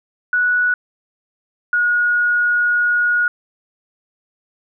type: tone pair in turn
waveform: sine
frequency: 1471 / 1446.6 Hz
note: F#6 / F#6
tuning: -11 / -39 cents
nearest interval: unison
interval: 28 cents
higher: first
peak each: -13 dBFS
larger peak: neither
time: 0.33-0.74 / 1.73-3.28 s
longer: second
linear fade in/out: 2 ms
effects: none

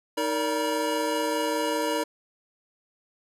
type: tone cluster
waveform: square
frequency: 312.3 / 462.4 / 578 / 962 Hz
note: D#4 / A#4 / D5 / B5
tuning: +7 / -14 / -28 / -46 cents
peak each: -31 dBFS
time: 0.17-2.04 s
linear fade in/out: 10 ms
effects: resampled to 32000 Hz

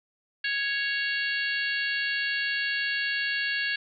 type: harmonic tone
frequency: 554.4 Hz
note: C#5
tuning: in tune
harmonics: 3 / 4 / 5 / 6 / 7 / 8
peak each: -28 / -36 / -32 / -38 / -41 / -36 dBFS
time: 0.44-3.76 s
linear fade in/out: 5 ms
effects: none

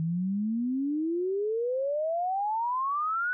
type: exponential sweep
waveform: sine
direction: up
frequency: 158 to 1500 Hz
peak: -26 dBFS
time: 0-3.33 s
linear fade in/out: 0 ms
effects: none

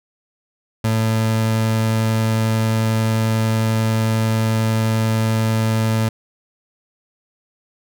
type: tone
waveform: 30% pulse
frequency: 111.1 Hz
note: A2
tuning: 17 cents sharp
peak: -13 dBFS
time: 0.84-6.09 s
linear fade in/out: 5 ms
effects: none

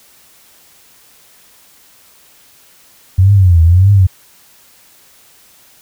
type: tone with vibrato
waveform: sine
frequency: 90.7 Hz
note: F#2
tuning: 34 cents flat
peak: -4 dBFS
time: 3.18-4.07 s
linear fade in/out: 10 ms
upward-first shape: triangle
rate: 1.7 Hz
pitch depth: 210 cents each way
effects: white hiss -46 dBFS RMS until 5.81 s

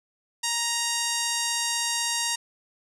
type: tone with low-pass filter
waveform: 5% pulse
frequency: 936 Hz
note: A#5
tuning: 7 cents sharp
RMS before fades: -27 dBFS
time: 0.43-2.36 s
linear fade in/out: 10 ms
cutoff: 8300 Hz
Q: 1.2
effects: none

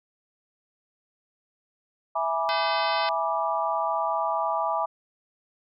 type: chord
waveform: sine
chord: E dominant seventh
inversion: none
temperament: equal with one note detuned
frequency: 659.3 / 830.6 / 974.7 / 1174.7 Hz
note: E5 / G#5 / B5 / D6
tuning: 0 / 0 / -23 / 0 cents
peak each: -29 dBFS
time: 2.15-4.86 s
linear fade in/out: 10 ms
type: harmonic tone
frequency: 511 Hz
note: C5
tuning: 41 cents flat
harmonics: 3 / 4 / 5 / 6 / 7 / 8 / 9 / 10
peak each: -34 / -35 / -36 / -37 / -37 / -38 / -39 / -39 dBFS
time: 2.49-3.09 s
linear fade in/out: 0 ms
effects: none

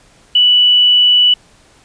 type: tone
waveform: sine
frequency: 2960 Hz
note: F#7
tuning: in tune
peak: -6 dBFS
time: 0.35-1.34 s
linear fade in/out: 5 ms
effects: pink hiss -48 dBFS RMS until 1.84 s + resampled to 22050 Hz

